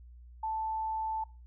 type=tone; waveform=sine; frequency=880 Hz; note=A5; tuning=in tune; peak=-31 dBFS; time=0.43-1.24 s; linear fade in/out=5 ms; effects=noise-tail reverb RT60 0.3 s tail -21 dB re dry + added 60 Hz sine -49 dBFS peak until 1.46 s